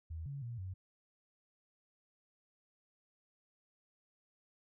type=tone with pitch steps; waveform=sine; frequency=80.8 / 139.9 / 118.7 / 93.4 Hz; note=E2 / C#3 / A#2 / F#2; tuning=-34 / +16 / +32 / +17 cents; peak=-40 dBFS; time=0.1-0.74 s; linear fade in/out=10 ms; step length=160 ms; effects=none